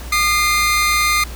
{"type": "tone pair together", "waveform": "sawtooth", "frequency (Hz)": [1218.8, 2093], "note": ["D#6", "C7"], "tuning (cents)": [-36, 0], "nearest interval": "major sixth", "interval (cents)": 936, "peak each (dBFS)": -13, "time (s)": [0.12, 1.24], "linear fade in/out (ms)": 5, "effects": ["added 60 Hz sine -28 dBFS peak until 1.35 s", "pink hiss -36 dBFS RMS until 1.35 s"]}